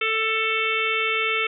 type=harmonic tone; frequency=443 Hz; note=A4; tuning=12 cents sharp; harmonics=1 / 3 / 4 / 5 / 6 / 7 / 8; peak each=-29 / -27 / -36 / -25 / -26 / -32 / -34 dBFS; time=0.01-1.47 s; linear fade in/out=5 ms; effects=none